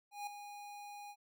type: tone with ADSR envelope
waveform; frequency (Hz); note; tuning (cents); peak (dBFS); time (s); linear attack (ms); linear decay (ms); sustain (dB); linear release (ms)
square; 820; G#5; -22; -39; 0.11-1.16; 160; 4; -9; 58
effects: none

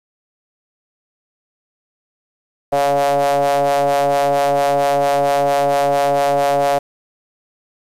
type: ring-modulated tone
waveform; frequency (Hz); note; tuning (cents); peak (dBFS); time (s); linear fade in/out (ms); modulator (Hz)
square; 70.8; C#2; +37; -11; 2.72-6.79; 10; 635
effects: resampled to 32000 Hz + 7-bit

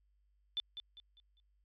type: tone with echo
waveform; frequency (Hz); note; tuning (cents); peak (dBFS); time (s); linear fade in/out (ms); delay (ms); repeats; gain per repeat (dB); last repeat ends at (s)
sine; 3520; A7; 0; -33; 0.57-0.6; 0; 200; 4; -9; 1.4
effects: added 50 Hz sine -70 dBFS peak until 1.64 s + resampled to 11025 Hz

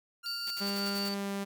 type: tone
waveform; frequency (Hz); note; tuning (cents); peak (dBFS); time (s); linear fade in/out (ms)
sawtooth; 1396.9; F6; 0; -37; 0.23-1.1; 20
type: tone with tremolo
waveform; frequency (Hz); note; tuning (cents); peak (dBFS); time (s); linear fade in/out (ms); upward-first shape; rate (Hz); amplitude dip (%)
triangle; 4562; C#8; +49; -32; 0.26-1.14; 0; triangle; 5.6; 35
type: noise bursts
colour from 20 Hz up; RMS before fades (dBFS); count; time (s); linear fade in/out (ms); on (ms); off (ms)
white; -44; 7; 0.47-1.088; 0; 36; 61
type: tone with pitch glide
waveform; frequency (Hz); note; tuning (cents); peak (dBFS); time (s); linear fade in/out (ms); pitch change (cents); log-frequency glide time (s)
sawtooth; 200 to 198.5; G3 to G3; +35 to +22; -29; 0.6-1.45; 20; -13; 1.06-1.31
effects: none

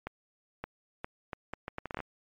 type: accelerating click train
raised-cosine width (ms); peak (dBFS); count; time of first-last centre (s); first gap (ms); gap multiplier
0.5; -21; 13; 0.07-2.003; 570; 0.71
effects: MP3 64 kbps

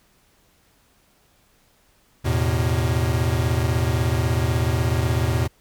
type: chord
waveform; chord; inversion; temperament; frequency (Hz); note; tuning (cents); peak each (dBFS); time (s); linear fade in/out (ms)
square; E suspended fourth; none; equal with one note detuned; 82.41 / 110 / 126.36; E2 / A2 / B2; 0 / 0 / +40; -24; 2.24-5.48; 20
effects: pink hiss -60 dBFS RMS until 5.6 s

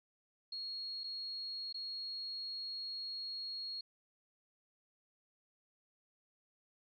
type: tone with dropouts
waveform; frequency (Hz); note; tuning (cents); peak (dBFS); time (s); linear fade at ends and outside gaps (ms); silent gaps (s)
sine; 4300; C8; +47; -40; 0.52-3.81; 5; 1.036-1.04 / 1.727-1.743
effects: none

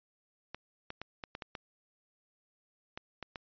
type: clicks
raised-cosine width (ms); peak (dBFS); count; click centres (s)
0.3; -24; 10; 0.546 / 0.904 / 1.016 / 1.238 / 1.351 / 1.422 / 1.552 / 2.975 / 3.227 / 3.358
effects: resampled to 11025 Hz

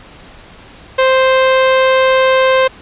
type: tone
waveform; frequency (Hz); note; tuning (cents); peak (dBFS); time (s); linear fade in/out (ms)
sawtooth; 523.3; C5; 0; -4; 0.98-2.68; 10
effects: pink hiss -38 dBFS RMS until 2.81 s + resampled to 8000 Hz

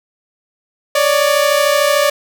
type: tone pair together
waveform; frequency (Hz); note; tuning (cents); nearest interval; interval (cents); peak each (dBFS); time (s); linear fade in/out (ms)
sawtooth; 564 / 597.4; C#5 / D5; +30 / +29; minor second; 99; -10; 0.95-2.1; 5
effects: none

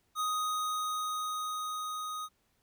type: tone with level ramp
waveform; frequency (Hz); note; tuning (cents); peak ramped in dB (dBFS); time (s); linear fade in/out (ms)
square; 1248; D#6; +5; -30 to -37; 0.15-2.29; 50
effects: pink hiss -74 dBFS RMS until 2.62 s

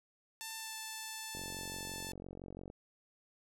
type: tone with pitch glide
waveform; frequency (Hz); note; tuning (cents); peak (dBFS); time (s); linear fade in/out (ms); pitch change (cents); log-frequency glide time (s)
5% pulse; 890 to 880.3; A5 to A5; +20 to +1; -30; 0.41-2.12; 0; -19; 0.56-0.75
type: click train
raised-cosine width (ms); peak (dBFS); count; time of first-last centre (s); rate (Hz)
2; -34; 63; 1.35-2.701; 45.9
effects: none

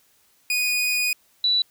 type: tone pair in turn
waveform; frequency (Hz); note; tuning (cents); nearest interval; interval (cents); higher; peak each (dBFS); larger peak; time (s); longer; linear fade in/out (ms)
sawtooth / sine; 2474 / 3950; D#7 / B7; -10 / 0; minor sixth; 810; second; -17; neither; 0.5-1.13 / 1.44-1.62; first; 2
effects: white hiss -61 dBFS RMS until 1.7 s

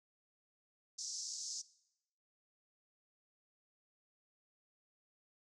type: band-pass noise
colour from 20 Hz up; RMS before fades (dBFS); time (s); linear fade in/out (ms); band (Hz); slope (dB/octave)
pink; -44; 0.98-1.62; 10; 5000 to 7000; 48
effects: noise-tail reverb RT60 0.8 s tail -19 dB re dry

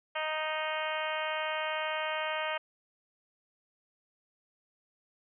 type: harmonic tone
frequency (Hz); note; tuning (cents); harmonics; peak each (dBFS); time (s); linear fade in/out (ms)
311.1; D#4; 0; 2 / 3 / 4 / 5 / 6 / 7 / 8 / 9 / 10; -36 / -38 / -39 / -40 / -41 / -41 / -42 / -43 / -43; 0.15-2.58; 10
effects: none

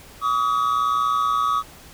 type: tone pair together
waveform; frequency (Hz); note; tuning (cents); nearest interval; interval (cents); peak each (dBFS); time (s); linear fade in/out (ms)
triangle; 1140.9 / 1262; C#6 / D#6; +50 / +24; major second; 174; -18; 0.21-1.63; 50
effects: tanh soft clip ceiling -13 dBFS + pink hiss -45 dBFS RMS until 1.93 s

